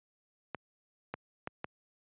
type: clicks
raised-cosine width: 0.5 ms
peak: -21 dBFS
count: 4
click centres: 0.547 / 1.14 / 1.474 / 1.644 s
effects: high-pass 100 Hz 12 dB/octave + resampled to 8000 Hz